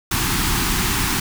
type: band-stop noise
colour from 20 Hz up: pink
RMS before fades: -20 dBFS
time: 0.11-1.2 s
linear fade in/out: 5 ms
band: 380 to 810 Hz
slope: 48 dB/octave
effects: none